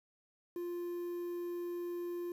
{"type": "tone with quantisation", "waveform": "triangle", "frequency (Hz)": 349.2, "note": "F4", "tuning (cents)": 0, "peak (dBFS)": -35, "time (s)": [0.56, 2.32], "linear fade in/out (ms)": 2, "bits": 10, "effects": []}